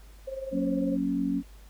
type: tone with tremolo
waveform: sine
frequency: 533 Hz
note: C5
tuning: 32 cents sharp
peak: -30 dBFS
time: 0.27-0.97 s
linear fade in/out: 10 ms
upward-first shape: sine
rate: 20 Hz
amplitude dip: 70%
type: chord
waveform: sine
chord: F# major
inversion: none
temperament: equal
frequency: 185 / 233.1 / 277.2 Hz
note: F#3 / A#3 / C#4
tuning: 0 / 0 / 0 cents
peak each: -31 / -32 / -27 dBFS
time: 0.51-1.43 s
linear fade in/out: 50 ms
effects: added 50 Hz sine -47 dBFS peak until 1.69 s + pink hiss -58 dBFS RMS until 1.69 s